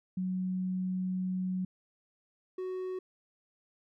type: tone pair in turn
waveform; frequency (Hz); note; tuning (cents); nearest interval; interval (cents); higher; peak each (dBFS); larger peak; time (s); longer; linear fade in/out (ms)
sine / triangle; 185 / 370.9; F#3 / F#4; 0 / +4; octave; 1204; second; -30 / -32; first; 0.17-1.65 / 2.58-2.99; first; 5
effects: none

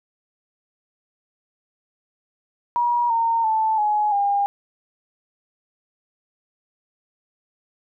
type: tone with pitch steps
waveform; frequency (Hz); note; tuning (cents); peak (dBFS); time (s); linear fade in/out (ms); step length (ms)
sine; 958 / 917.4 / 878.5 / 841.2 / 805.6; A#5 / A#5 / A5 / G#5 / G5; +47 / -28 / -3 / +22 / +47; -17; 2.76-4.46; 0; 340
effects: none

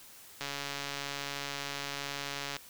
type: click train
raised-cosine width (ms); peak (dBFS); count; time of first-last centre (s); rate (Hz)
0.2; -19; 305; 0.41-2.566; 141
effects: white hiss -53 dBFS RMS until 2.69 s

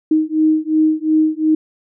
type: beating tone pair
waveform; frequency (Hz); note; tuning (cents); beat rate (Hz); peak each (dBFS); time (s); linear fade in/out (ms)
sine; 311.1 / 313.9; D#4 / D#4; 0 / +15; 2.8; -15; 0.11-1.55; 5
effects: none

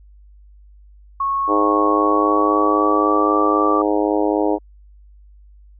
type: tone with pitch glide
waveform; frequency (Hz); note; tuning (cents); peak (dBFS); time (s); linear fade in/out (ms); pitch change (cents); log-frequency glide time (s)
sine; 1100 to 1165.4; C#6 to D6; -14 to -14; -17; 1.2-3.82; 5; +100; 1.9-3.31
type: harmonic tone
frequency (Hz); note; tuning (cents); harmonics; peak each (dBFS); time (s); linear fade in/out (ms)
103.83; G#2; 0; 3 / 4 / 5 / 6 / 7 / 8 / 9; -19 / -21 / -23 / -25 / -26 / -27 / -28; 1.47-4.59; 50
effects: added 50 Hz sine -43 dBFS peak until 5.79 s

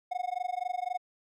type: tone with amplitude modulation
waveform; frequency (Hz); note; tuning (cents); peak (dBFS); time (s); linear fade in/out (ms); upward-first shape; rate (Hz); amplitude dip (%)
triangle; 727; F#5; -31; -25; 0.11-0.98; 10; sine; 23.9; 100
effects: none

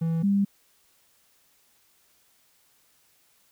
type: tone pair in turn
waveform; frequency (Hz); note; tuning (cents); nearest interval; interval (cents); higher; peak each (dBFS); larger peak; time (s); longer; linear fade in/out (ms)
triangle / sine; 164.4 / 199.45; E3 / G3; -4 / +30; minor third; 334; second; -21 / -19; second; 0.01-0.23 / 0.23-0.45; neither; 10
effects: white hiss -64 dBFS RMS until 3.51 s

